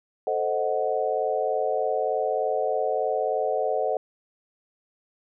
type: chord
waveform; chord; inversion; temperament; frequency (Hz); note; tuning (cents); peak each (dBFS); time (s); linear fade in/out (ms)
sine; A diminished seventh; none; equal; 440 / 523.3 / 622.3 / 740; A4 / C5 / Eb5 / Gb5; 0 / 0 / 0 / 0; -28; 0.27-3.97; 2
effects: none